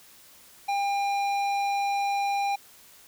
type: tone with tanh clipping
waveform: sine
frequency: 801 Hz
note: G5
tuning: 37 cents sharp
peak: -26 dBFS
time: 0.68-2.56 s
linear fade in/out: 10 ms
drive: 14 dB
effects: white hiss -53 dBFS RMS until 3.07 s